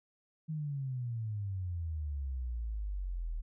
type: exponential sweep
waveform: sine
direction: down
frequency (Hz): 160 to 38.55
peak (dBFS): -34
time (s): 0.48-3.42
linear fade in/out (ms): 20
effects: none